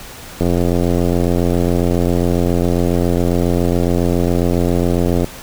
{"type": "click train", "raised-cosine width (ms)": 2, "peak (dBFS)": -3, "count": 423, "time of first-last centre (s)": [0.41, 5.244], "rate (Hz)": 87.3, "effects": ["pink hiss -34 dBFS RMS until 5.42 s"]}